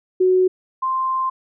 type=tone pair in turn; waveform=sine; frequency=370 / 1046.5 Hz; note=F#4 / C6; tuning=0 / 0 cents; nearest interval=octave + tritone; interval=1800 cents; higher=second; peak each=-12 / -18 dBFS; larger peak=first; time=0.2-0.48 / 0.82-1.3 s; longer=second; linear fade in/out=10 ms; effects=none